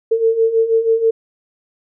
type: beating tone pair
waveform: sine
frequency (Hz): 447.1 / 453.3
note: A4 / A#4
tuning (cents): +28 / -48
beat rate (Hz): 6.2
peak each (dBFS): -18 / -13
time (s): 0.11-1.11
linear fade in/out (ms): 10
effects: none